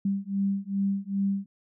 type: beating tone pair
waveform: sine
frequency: 196 / 198.5 Hz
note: G3 / G3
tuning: 0 / +22 cents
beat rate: 2.5 Hz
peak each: -28 dBFS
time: 0.05-1.46 s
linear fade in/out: 5 ms
effects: none